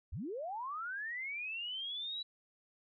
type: linear sweep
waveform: sine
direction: up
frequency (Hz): 48.74 to 3951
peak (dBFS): -38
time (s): 0.12-2.23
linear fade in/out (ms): 10
effects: none